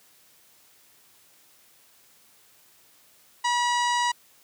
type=harmonic tone; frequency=967 Hz; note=B5; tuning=37 cents flat; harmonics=1 / 2 / 3 / 4 / 5 / 6 / 7 / 8 / 9; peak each=-23 / -29 / -33 / -35 / -37 / -39 / -40 / -41 / -42 dBFS; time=3.44-4.12 s; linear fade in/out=10 ms; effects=white hiss -58 dBFS RMS until 4.43 s + high-pass 80 Hz 12 dB/octave

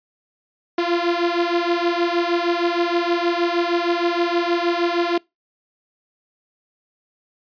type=beating tone pair; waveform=sawtooth; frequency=341.9 / 348.3 Hz; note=F4 / F4; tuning=-37 / -5 cents; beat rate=6.4 Hz; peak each=-17 dBFS; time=0.78-5.18 s; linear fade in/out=5 ms; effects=noise-tail reverb RT60 0.2 s tail -24 dB re dry + resampled to 11025 Hz

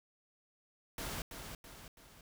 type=noise with echo; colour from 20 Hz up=pink; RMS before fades=-41 dBFS; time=0.98-1.22 s; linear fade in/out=2 ms; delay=330 ms; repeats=3; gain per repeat=-6 dB; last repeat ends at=2.21 s; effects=none

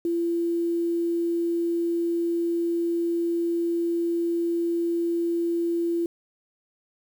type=tone with quantisation; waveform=sine; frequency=340 Hz; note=F4; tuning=46 cents flat; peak=-22 dBFS; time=0.05-6.06 s; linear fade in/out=2 ms; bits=8; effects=none

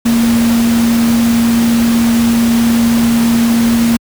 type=tone in noise; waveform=sine; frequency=232.5 Hz; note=A#3; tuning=4 cents flat; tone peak=-8 dBFS; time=0.05-3.97 s; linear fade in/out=10 ms; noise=pink; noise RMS=-20 dBFS; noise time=0.05-3.97 s; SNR=+9 dB; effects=high-pass 60 Hz 12 dB/octave

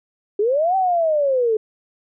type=linear two-way sweep; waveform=sine; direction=up then down; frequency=392 to 775 to 423.8 Hz; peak=-15 dBFS; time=0.39-1.57 s; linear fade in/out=5 ms; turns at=0.76 s; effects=none

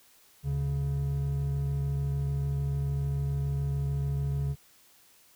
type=tone pair together; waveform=triangle; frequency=73.18 / 140 Hz; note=D2 / C#3; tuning=-6 / +18 cents; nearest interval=major seventh; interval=1124 cents; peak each=-31 / -26 dBFS; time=0.43-4.56 s; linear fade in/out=50 ms; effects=white hiss -60 dBFS RMS until 5.35 s

